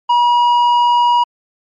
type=tone with tanh clipping; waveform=sine; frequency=962 Hz; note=B5; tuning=46 cents flat; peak=-10 dBFS; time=0.09-1.24 s; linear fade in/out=10 ms; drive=7 dB; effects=MP3 48 kbps